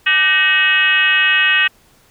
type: tone with frequency modulation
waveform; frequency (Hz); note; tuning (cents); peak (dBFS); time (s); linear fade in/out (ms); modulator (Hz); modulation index
sine; 2217; C#7; 0; -10; 0.06-1.68; 10; 343; 2.2
effects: pink hiss -52 dBFS RMS until 2.1 s